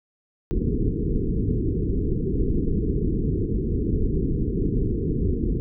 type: low-pass noise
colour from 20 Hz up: pink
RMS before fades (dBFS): -23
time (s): 0.51-5.6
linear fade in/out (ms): 0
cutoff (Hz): 450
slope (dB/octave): 96
effects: none